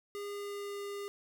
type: tone with pitch glide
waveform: square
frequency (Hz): 407.1 to 403.8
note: G#4 to G#4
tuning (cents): -35 to -49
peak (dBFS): -39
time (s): 0.15-1.08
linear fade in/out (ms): 0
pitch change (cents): -14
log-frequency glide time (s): 0.28-0.81
effects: none